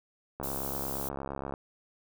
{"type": "click train", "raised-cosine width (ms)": 1, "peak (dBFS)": -22, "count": 79, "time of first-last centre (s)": [0.4, 1.539], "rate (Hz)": 68.5}
{"type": "noise", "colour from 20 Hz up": "violet", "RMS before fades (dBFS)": -37, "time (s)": [0.43, 1.09], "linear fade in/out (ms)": 5}
{"effects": []}